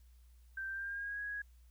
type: tone with pitch glide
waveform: sine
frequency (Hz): 1566 to 1659.1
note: G6 to G#6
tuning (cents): -2 to -2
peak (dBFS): -38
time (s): 0.57-1.42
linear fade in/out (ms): 5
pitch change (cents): +100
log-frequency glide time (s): 0.69-1.2
effects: added 60 Hz sine -58 dBFS peak until 1.7 s + white hiss -75 dBFS RMS until 1.7 s